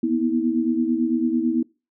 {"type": "tone cluster", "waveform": "sine", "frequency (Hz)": [239, 248, 323.3], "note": ["A#3", "B3", "E4"], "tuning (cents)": [43, 7, -34], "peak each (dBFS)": [-24, -23, -22], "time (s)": [0.03, 1.63], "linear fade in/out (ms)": 5, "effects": ["noise-tail reverb RT60 0.3 s tail -23 dB re dry"]}